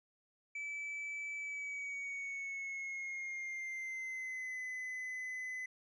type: tone with pitch glide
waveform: triangle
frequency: 2307 to 2020 Hz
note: D7 to B6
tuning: -31 to +39 cents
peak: -38 dBFS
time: 0.55-5.66 s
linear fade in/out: 5 ms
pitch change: -230 cents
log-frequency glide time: 1.37-4.59 s
effects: resampled to 22050 Hz